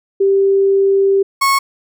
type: tone pair in turn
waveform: sine / 35% pulse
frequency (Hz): 392 / 1097.9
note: G4 / C#6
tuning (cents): 0 / -17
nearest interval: octave + tritone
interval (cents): 1783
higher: second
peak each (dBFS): -9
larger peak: neither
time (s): 0.2-1.23 / 1.41-1.59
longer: first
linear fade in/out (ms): 10
effects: none